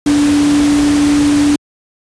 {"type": "tone in noise", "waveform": "sine", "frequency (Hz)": 290.7, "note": "D4", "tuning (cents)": -18, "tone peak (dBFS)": -8, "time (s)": [0.06, 1.56], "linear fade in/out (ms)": 5, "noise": "pink", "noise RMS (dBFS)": -20, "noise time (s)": [0.06, 1.56], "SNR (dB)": 9, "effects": ["high-pass 60 Hz 12 dB/octave", "resampled to 22050 Hz"]}